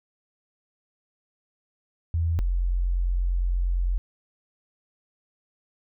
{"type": "tone pair in turn", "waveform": "sine", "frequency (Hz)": [83, 44.35], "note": ["E2", "F1"], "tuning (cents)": [12, 27], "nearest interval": "major seventh", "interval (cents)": 1085, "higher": "first", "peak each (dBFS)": -21, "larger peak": "neither", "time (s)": [[2.14, 2.39], [2.39, 3.98]], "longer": "second", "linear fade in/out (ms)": 0, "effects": []}